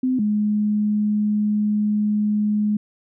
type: tone pair in turn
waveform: sine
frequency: 256.5 / 209.9 Hz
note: C4 / G#3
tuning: -34 / +19 cents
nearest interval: minor third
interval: 347 cents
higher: first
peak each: -17 dBFS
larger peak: neither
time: 0.03-0.19 / 0.19-2.77 s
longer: second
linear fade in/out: 5 ms
effects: none